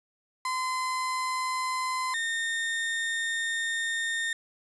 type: tone pair in turn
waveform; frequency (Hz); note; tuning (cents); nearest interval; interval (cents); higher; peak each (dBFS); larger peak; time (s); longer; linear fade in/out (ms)
35% pulse; 1027 / 1829.9; C6 / A#6; -33 / -33; minor seventh; 1000; second; -26; neither; 0.45-2.14 / 2.14-4.33; second; 2
effects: resampled to 24000 Hz + 10-bit